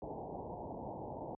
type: low-pass noise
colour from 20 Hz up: white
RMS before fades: -44 dBFS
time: 0.02-1.35 s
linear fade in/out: 2 ms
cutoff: 930 Hz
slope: 96 dB/octave
effects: high-pass 60 Hz 12 dB/octave